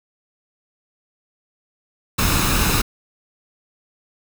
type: noise with comb filter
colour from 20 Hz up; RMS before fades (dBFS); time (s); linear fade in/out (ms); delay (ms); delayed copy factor
pink; -18; 2.18-2.82; 10; 0.77; +0.5
effects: none